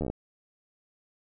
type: slowing click train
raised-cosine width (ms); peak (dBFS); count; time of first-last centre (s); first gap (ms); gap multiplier
2; -18; 7; 0.01-0.1; 12; 1.09
effects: none